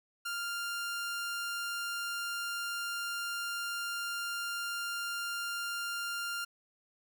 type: tone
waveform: sawtooth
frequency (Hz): 1397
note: F6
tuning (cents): 0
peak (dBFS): -31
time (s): 0.25-6.45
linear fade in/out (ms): 10
effects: none